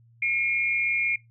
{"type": "tone pair together", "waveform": "sine", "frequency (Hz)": [2165, 2391], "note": ["C#7", "D7"], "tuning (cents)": [-41, 30], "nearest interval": "major second", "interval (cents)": 171, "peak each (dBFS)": -25, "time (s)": [0.22, 1.16], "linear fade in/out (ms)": 5, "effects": ["noise-tail reverb RT60 0.2 s tail -22 dB re dry", "added 116 Hz sine -54 dBFS peak until 1.3 s"]}